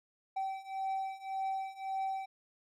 triangle beating tone pair, 770 / 771.8 Hz, G5 / G5, -31 / -27 cents, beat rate 1.8 Hz, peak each -37 / -35 dBFS, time 0.36-2.26 s, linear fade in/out 10 ms, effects none

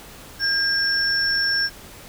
sine tone pair together, 1610 / 5422 Hz, G6 / E8, +46 / +48 cents, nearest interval octave + major sixth, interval 2102 cents, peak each -21 dBFS, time 0.39-1.7 s, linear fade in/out 50 ms, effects pink hiss -42 dBFS RMS until 2.08 s

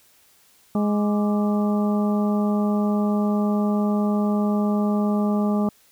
harmonic tone with a mistuned harmonic, 207.7 Hz, G#3, in tune, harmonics 1 / 2 / 3 / 4 / 5 / 6, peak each -19 / -29 / -30 / -33 / -42 / -34 dBFS, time 0.75-5.69 s, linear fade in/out 2 ms, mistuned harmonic 6, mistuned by -98 cents, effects white hiss -57 dBFS RMS until 5.91 s

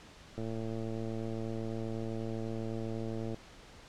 click train, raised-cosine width 2 ms, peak -26 dBFS, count 333, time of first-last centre 0.38-3.344 s, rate 112 Hz, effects pink hiss -54 dBFS RMS until 3.88 s + low-pass 6000 Hz 12 dB/octave

